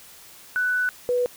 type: tone pair in turn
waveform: sine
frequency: 1490 / 492.1 Hz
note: F#6 / B4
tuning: +12 / -6 cents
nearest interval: octave + perfect fifth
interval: 1918 cents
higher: first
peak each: -20 / -19 dBFS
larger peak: second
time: 0.56-0.89 / 1.09-1.26 s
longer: first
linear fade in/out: 0 ms
effects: white hiss -47 dBFS RMS until 1.36 s